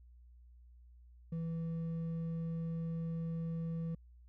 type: tone with hard clipping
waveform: sine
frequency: 164.81 Hz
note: E3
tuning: in tune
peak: -37 dBFS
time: 1.32-3.95 s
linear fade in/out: 5 ms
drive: 4 dB
effects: added 60 Hz sine -56 dBFS peak until 4.28 s